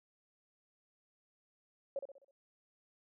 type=tone with echo; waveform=sine; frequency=552 Hz; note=C#5; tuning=7 cents flat; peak=-34 dBFS; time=1.96-1.99 s; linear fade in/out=2 ms; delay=64 ms; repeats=5; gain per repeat=-7 dB; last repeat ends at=2.31 s; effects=none